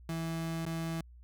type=tone with dropouts; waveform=35% pulse; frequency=164.1 Hz; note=E3; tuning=8 cents flat; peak=-32 dBFS; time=0.09-1.01 s; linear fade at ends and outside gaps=2 ms; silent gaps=0.653-0.663 s; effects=added 60 Hz sine -51 dBFS peak until 1.23 s